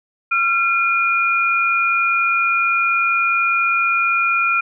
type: tone pair together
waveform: sine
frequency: 1369.3 / 2425 Hz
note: F6 / D#7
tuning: -35 / -45 cents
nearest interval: minor seventh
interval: 990 cents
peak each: -17 dBFS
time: 0.31-4.61 s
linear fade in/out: 10 ms
effects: none